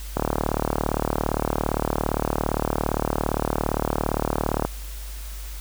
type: click train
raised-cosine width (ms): 1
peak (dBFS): -7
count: 169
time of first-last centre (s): 0.17-4.65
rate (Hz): 37.5
effects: added 50 Hz sine -32 dBFS peak until 5.6 s + white hiss -42 dBFS RMS until 5.6 s